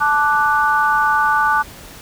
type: chord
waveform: sine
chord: D major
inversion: second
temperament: equal with one note detuned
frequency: 873.9 / 1174.7 / 1480 Hz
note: A5 / D6 / F#6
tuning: -12 / 0 / 0 cents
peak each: -17 dBFS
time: 0-1.63 s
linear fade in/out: 20 ms
effects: pink hiss -38 dBFS RMS until 2.01 s